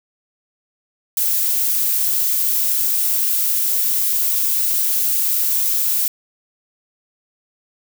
violet noise, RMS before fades -18 dBFS, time 1.17-6.08 s, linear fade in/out 2 ms, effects none

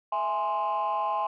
sine chord, E augmented, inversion none, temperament equal, 659.3 / 830.6 / 1046.5 Hz, E5 / G#5 / B#5, 0 / 0 / 0 cents, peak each -32 / -27 / -27 dBFS, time 0.12-1.27 s, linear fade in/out 5 ms, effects tanh soft clip ceiling -21 dBFS

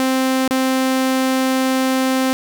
sawtooth tone with dropouts, 261.6 Hz, C4, in tune, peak -11 dBFS, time 0-2.33 s, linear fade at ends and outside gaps 0 ms, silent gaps 0.478-0.509 s, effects none

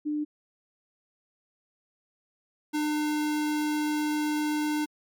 sine / square tone pair in turn, 299.2 / 301.3 Hz, D4 / D4, +32 / +44 cents, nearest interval unison, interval 12 cents, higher second, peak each -26 dBFS, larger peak neither, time 0.05-0.25 / 2.73-4.86 s, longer second, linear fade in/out 20 ms, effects MP3 96 kbps

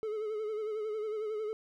triangle tone with vibrato, 430 Hz, A4, 40 cents flat, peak -31 dBFS, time 0.03-1.53 s, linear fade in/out 0 ms, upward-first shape sine, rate 11 Hz, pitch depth 52 cents each way, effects none

